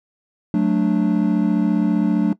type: chord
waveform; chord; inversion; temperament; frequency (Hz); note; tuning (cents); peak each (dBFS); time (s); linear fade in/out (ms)
triangle; D major; first; equal; 185 / 220 / 293.7; F#3 / A3 / D4; 0 / 0 / 0; -17; 0.54-2.33; 2
effects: noise-tail reverb RT60 0.1 s tail -17 dB re dry